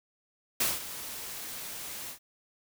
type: noise with ADSR envelope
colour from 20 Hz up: white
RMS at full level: -26 dBFS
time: 0.6-2.19 s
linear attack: 6 ms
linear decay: 190 ms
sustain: -14 dB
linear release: 100 ms
effects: none